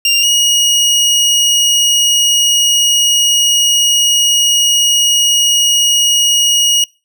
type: tone pair in turn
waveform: 25% pulse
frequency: 2794 / 2889 Hz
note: F7 / F#7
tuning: 0 / -42 cents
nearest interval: minor second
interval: 58 cents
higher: second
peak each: -5 dBFS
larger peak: neither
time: 0.05-0.23 / 0.23-6.84 s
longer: second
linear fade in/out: 2 ms
effects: noise-tail reverb RT60 0.3 s tail -24 dB re dry